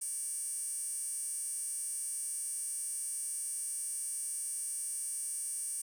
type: tone with high-pass filter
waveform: 15% pulse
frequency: 567 Hz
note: C#5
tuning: 39 cents sharp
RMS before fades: -38 dBFS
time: 0.01-5.82 s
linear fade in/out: 10 ms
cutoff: 8600 Hz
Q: 9.2
effects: none